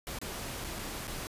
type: noise with dropouts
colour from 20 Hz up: pink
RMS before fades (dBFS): -39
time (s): 0.07-1.27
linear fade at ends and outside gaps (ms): 0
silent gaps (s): 0.187-0.215 / 0.641-0.645 / 0.788-0.792 / 1.071-1.078
effects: resampled to 32000 Hz